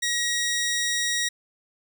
15% pulse tone, 1900 Hz, A#6, 33 cents sharp, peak -17 dBFS, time 0.02-1.29 s, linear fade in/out 10 ms, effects none

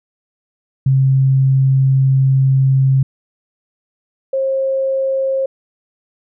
sine tone pair in turn, 133.8 / 535.2 Hz, C3 / C5, +39 / +39 cents, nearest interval 2 octaves, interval 2400 cents, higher second, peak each -9 / -14 dBFS, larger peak first, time 0.86-3.03 / 4.33-5.46 s, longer first, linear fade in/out 5 ms, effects none

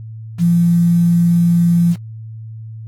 sine tone with quantisation, 171.6 Hz, F3, 30 cents flat, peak -9 dBFS, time 0.38-1.96 s, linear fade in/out 50 ms, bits 6, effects added 111 Hz sine -28 dBFS peak until 2.87 s + AAC 64 kbps

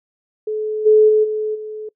sine tone with level steps, 429.8 Hz, A4, 41 cents flat, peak -19 / -7 / -10 / -18 / -26 dBFS, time 0.47-1.89 s, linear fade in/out 5 ms, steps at 0.85 / 1.08 / 1.23 / 1.54 s, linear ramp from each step 20 ms, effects noise-tail reverb RT60 0.1 s tail -23 dB re dry

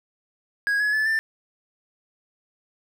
triangle tone with pitch steps, 1649 / 1691.4 / 1735 / 1779.6 Hz, G#6 / G#6 / A6 / A6, -13 / +31 / -25 / +19 cents, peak -18 dBFS, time 0.67-1.19 s, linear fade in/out 0 ms, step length 130 ms, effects none

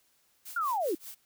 blue noise with tremolo, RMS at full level -42 dBFS, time 0.45-1.15 s, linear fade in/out 10 ms, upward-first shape triangle, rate 5.1 Hz, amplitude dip 100%
sine linear sweep, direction down, 1447 to 294.7 Hz, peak -27 dBFS, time 0.56-0.95 s, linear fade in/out 5 ms
effects white hiss -69 dBFS RMS until 1.25 s

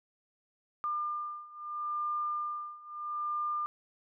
sine beating tone pair, 1200 / 1200.76 Hz, D6 / D6, +37 / +38 cents, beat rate 0.76 Hz, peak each -37 / -35 dBFS, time 0.84-3.66 s, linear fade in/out 0 ms, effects none

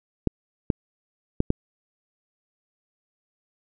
clicks, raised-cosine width 3 ms, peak -7 dBFS, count 4, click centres 0.273 / 0.702 / 1.404 / 1.504 s, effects none

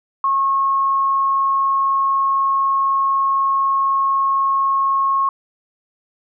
sine tone, 1089 Hz, C#6, 31 cents flat, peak -14 dBFS, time 0.24-5.29 s, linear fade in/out 2 ms, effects none

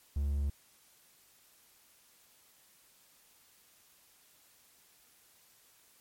triangle tone, 71 Hz, C#2, 42 cents sharp, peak -27 dBFS, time 0.16-0.5 s, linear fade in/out 5 ms, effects white hiss -64 dBFS RMS until 6 s + MP3 64 kbps

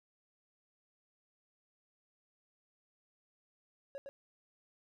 triangle tone with echo, 554.4 Hz, C#5, in tune, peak -39 dBFS, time 3.95-3.98 s, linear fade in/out 0 ms, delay 110 ms, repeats 1, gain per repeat -3 dB, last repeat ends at 4.09 s, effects none

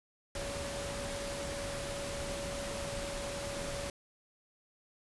sine tone in noise, 564 Hz, C#5, 30 cents sharp, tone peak -40 dBFS, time 0.35-3.9 s, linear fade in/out 2 ms, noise pink, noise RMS -40 dBFS, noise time 0.35-3.9 s, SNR -3 dB, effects resampled to 24000 Hz

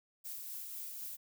violet noise with tremolo, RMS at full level -43 dBFS, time 0.24-1.17 s, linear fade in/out 20 ms, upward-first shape triangle, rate 4 Hz, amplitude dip 30%, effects none

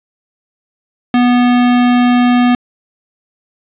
square tone, 245.2 Hz, B3, 12 cents flat, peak -8 dBFS, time 1.14-2.55 s, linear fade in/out 2 ms, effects resampled to 8000 Hz + 7-bit

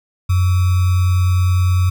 sine tone with sample-and-hold, 91 Hz, F#2, 28 cents flat, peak -11 dBFS, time 0.29-1.9 s, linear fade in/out 10 ms, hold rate 1225 Hz, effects none

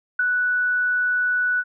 sine tone with ADSR envelope, 1480 Hz, F#6, in tune, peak -15 dBFS, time 0.19-1.64 s, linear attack 6 ms, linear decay 11 ms, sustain -3 dB, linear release 48 ms, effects none

